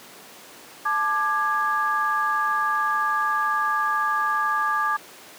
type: tone cluster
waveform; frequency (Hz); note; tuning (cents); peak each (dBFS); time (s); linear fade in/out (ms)
sine; 870 / 1188 / 1656; A5 / D6 / G#6; -20 / +20 / -5; -28 / -22 / -26; 0.85-4.97; 10
effects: pink hiss -44 dBFS RMS until 5.38 s + high-pass 300 Hz 12 dB/octave